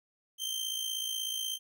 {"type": "tone with amplitude modulation", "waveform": "sawtooth", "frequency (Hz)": 3136, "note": "G7", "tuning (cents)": 0, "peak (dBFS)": -27, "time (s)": [0.38, 1.59], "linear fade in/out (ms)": 50, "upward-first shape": "sine", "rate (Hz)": 56.4, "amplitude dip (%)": 60, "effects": []}